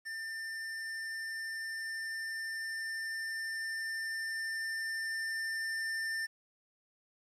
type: tone with level ramp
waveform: square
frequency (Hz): 1794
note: A6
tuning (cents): +33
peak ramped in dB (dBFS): -39 to -34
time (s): 0.05-6.27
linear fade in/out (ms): 20
effects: low-pass 10000 Hz 12 dB/octave + 11-bit